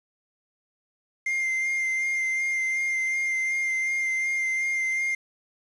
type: tone with vibrato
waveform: triangle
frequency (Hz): 2100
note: C7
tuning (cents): +6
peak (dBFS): -22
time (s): 1.26-5.15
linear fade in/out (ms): 5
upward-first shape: sine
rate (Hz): 2.7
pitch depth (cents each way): 18
effects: resampled to 24000 Hz + 8-bit